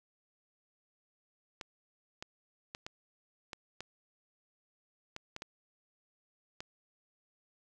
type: clicks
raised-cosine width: 0.2 ms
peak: -24 dBFS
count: 10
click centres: 1.612 / 2.225 / 2.749 / 2.865 / 3.532 / 3.806 / 5.164 / 5.364 / 5.421 / 6.605 s
effects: none